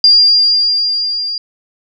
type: tone with level ramp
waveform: sine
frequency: 4798 Hz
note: D8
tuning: 36 cents sharp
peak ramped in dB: -3 to -17 dBFS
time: 0.04-1.38 s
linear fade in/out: 2 ms
effects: none